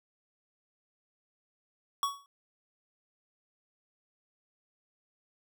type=tone with exponential decay; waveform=square; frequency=1121 Hz; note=C#6; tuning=19 cents sharp; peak=-25 dBFS; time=2.03-2.26 s; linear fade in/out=1 ms; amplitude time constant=50 ms; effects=none